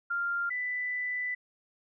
sine tone pair in turn, 1395 / 1988.8 Hz, F6 / B6, -2 / +12 cents, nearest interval tritone, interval 614 cents, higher second, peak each -28 / -30 dBFS, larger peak first, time 0.1-0.5 / 0.5-1.35 s, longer second, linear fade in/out 10 ms, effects none

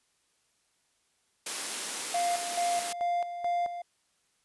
white high-pass noise, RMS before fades -34 dBFS, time 1.46-2.93 s, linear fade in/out 5 ms, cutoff 210 Hz, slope 24 dB/octave
triangle tone with tremolo, 698.5 Hz, F5, in tune, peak -24 dBFS, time 2.14-3.82 s, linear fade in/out 5 ms, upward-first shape square, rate 2.3 Hz, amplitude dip 65%
effects white hiss -72 dBFS RMS until 4.44 s + resampled to 24000 Hz

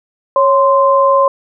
sine tone pair together, 551.5 / 1041 Hz, C#5 / C6, -9 / -9 cents, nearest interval major seventh, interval 1100 cents, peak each -10 dBFS, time 0.36-1.28 s, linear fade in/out 2 ms, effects none

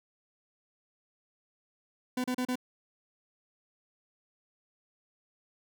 40% pulse tone bursts, 251.6 Hz, B3, 32 cents sharp, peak -28 dBFS, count 4, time 2.17-2.556 s, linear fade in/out 5 ms, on 71 ms, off 34 ms, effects none

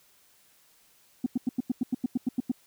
sine tone bursts, 249.8 Hz, B3, 20 cents sharp, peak -21 dBFS, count 12, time 1.24-2.517 s, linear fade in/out 5 ms, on 23 ms, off 91 ms, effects tanh soft clip ceiling -19 dBFS + white hiss -62 dBFS RMS until 2.66 s

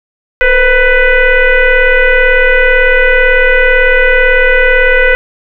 sine tone with frequency modulation, 1003 Hz, B5, 26 cents sharp, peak -4 dBFS, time 0.41-5.15 s, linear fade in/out 0 ms, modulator 492 Hz, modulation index 2.5, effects none

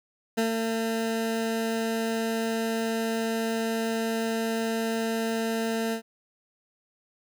20% pulse tone with ADSR envelope, 225.7 Hz, A3, 44 cents sharp, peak -17 dBFS, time 0.37-6.02 s, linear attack 15 ms, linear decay 120 ms, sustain -4 dB, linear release 94 ms, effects none

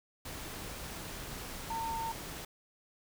sine tone in noise, 908 Hz, A#5, 46 cents flat, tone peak -34 dBFS, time 1.7-2.12 s, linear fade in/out 5 ms, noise pink, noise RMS -43 dBFS, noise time 0.25-2.45 s, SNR +6 dB, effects none

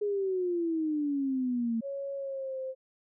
sine exponential sweep, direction down, 418.9 to 223.8 Hz, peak -27 dBFS, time 0.01-1.81 s, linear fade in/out 10 ms
sine tone with pitch glide, 554.4 to 523.9 Hz, C#5 to C5, 0 to +2 cents, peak -33 dBFS, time 1.81-2.75 s, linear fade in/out 50 ms, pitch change -98 cents, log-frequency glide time 2.15-2.59 s
effects none

